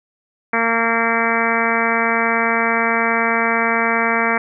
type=harmonic tone; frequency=229.4 Hz; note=A#3; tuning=28 cents flat; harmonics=1 / 2 / 3 / 4 / 5 / 6 / 7 / 8 / 9 / 10; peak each=-24 / -24 / -24 / -24 / -24 / -24 / -24 / -24 / -24 / -24 dBFS; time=0.53-4.38 s; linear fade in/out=5 ms; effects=none